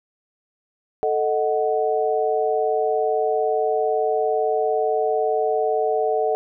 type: chord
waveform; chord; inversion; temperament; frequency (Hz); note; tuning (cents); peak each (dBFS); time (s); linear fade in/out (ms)
sine; D# diminished; second; equal; 440 / 622.3 / 740; A4 / D#5 / F#5; 0 / 0 / 0; -21 / -24 / -23; 1.03-6.35; 0
effects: none